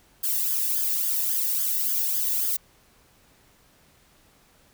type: noise with flanger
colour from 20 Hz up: violet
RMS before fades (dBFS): -25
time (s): 0.23-2.57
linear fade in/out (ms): 10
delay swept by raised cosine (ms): 0.6 to 1.14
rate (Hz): 3.6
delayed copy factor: +0.8
effects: pink hiss -59 dBFS RMS until 4.73 s